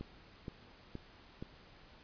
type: click train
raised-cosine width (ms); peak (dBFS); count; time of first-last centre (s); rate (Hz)
3; -29; 4; 0.01-1.425; 2.12
effects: pink hiss -59 dBFS RMS until 2.03 s + resampled to 11025 Hz